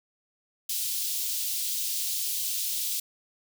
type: high-pass noise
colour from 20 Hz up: white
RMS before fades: -30 dBFS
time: 0.69-3 s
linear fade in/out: 5 ms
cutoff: 3200 Hz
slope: 24 dB/octave
effects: none